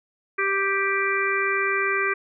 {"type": "harmonic tone", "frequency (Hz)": 392.5, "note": "G4", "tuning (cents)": 2, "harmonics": [1, 3, 4, 5, 6], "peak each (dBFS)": [-27, -27, -27, -27, -27], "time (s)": [0.38, 2.14], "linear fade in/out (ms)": 10, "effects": []}